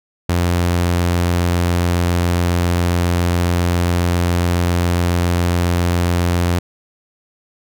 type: tone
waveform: sawtooth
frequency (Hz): 87.3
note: F2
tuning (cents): 0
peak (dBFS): -10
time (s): 0.29-6.59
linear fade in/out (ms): 5
effects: none